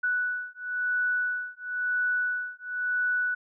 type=beating tone pair; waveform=sine; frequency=1480 / 1480.98 Hz; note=F#6 / F#6; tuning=0 / +1 cents; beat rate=0.98 Hz; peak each=-29 / -29 dBFS; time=0.03-3.35 s; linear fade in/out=10 ms; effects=none